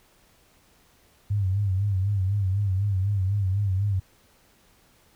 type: tone with vibrato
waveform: sine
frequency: 98 Hz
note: G2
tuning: in tune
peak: -21 dBFS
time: 1.3-4 s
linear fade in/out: 10 ms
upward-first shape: sine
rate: 4 Hz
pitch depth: 94 cents each way
effects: pink hiss -60 dBFS RMS until 5.15 s